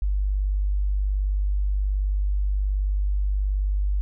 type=tone; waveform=sine; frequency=49.36 Hz; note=G1; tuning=13 cents sharp; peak=-20 dBFS; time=0.02-4.01 s; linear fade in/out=0 ms; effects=none